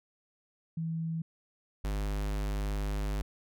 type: tone pair in turn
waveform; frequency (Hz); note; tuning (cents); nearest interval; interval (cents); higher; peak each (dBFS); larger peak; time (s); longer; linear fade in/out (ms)
sine / square; 163.1 / 50.72; E3 / G#1; -18 / -40; octave + minor sixth; 2022; first; -31 / -31; neither; 0.77-1.22 / 1.84-3.22; second; 5
effects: none